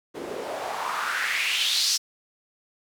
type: noise with band-pass filter sweep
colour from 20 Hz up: white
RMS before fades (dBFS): -27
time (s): 0.14-1.98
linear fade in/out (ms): 20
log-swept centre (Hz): 320 to 5500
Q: 3.4
effects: none